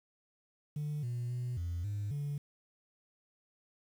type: tone with pitch steps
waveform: sine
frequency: 149.1 / 120.9 / 123.3 / 85.9 / 102.7 / 144.2 Hz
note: D3 / B2 / B2 / F2 / G#2 / D3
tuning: +27 / -36 / -2 / -28 / -19 / -31 cents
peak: -32 dBFS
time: 0.76-2.38 s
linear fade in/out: 5 ms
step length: 270 ms
effects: tanh soft clip ceiling -32 dBFS + 10-bit